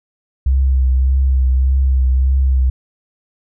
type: tone with vibrato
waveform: sine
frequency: 65.5 Hz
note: C2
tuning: 2 cents sharp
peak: -10 dBFS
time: 0.46-2.7 s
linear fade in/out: 5 ms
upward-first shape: triangle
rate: 1.7 Hz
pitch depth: 38 cents each way
effects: none